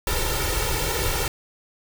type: noise with comb filter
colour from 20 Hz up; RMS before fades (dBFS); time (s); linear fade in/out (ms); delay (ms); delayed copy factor
pink; -24; 0.07-1.28; 2; 2.2; +1
effects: none